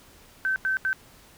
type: tone bursts at uneven times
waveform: sine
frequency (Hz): 1541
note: G6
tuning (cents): -30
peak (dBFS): -22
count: 3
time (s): 0.45-0.56 / 0.65-0.77 / 0.85-0.93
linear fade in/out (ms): 0
effects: pink hiss -53 dBFS RMS until 1.37 s